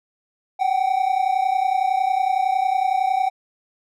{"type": "tone pair together", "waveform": "triangle", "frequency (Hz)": [749.1, 780], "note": ["F#5", "G5"], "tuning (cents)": [21, -9], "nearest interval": "minor second", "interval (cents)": 70, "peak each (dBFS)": [-18, -19], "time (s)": [0.59, 3.3], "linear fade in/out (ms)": 20, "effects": []}